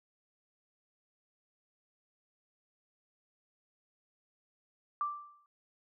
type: tone with exponential decay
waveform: sine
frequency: 1174.7 Hz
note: D6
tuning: in tune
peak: -28 dBFS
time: 5.01-5.46 s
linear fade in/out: 1 ms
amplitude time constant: 96 ms
effects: none